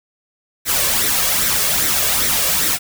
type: noise with flanger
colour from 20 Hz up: white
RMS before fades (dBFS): -17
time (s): 0.65-2.79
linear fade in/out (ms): 50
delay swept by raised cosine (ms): 0.51 to 1.81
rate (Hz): 2.5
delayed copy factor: +0.55
effects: none